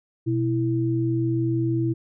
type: tone pair together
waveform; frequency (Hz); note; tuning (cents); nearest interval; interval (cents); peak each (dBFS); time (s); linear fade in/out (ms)
sine; 123.57 / 329.6; B2 / E4; +1 / 0; octave + perfect fourth; 1699; -23 / -23; 0.26-1.94; 20
effects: none